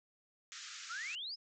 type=band-pass noise; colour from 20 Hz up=white; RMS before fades=-49 dBFS; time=0.52-1.15 s; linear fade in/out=0 ms; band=1200 to 7300 Hz; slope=96 dB/octave
type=exponential sweep; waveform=sine; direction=up; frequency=1265 to 5274 Hz; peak=-40 dBFS; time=0.89-1.36 s; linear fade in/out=20 ms
effects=none